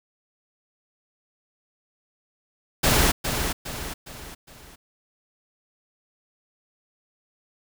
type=noise with echo; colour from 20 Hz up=pink; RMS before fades=-19 dBFS; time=2.83-3.12 s; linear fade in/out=10 ms; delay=410 ms; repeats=4; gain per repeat=-7 dB; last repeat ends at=4.76 s; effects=none